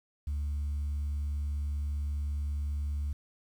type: tone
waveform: sine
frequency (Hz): 72.6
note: D2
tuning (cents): -19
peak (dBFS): -28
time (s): 0.27-3.13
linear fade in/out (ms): 5
effects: tanh soft clip ceiling -28 dBFS + 10-bit